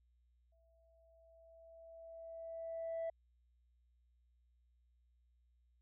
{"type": "tone with exponential growth", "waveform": "sine", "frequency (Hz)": 659.3, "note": "E5", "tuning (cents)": 0, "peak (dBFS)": -35, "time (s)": [0.52, 3.1], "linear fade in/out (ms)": 5, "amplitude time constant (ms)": 560, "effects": ["tanh soft clip ceiling -36 dBFS", "added 60 Hz sine -70 dBFS peak until 5.81 s"]}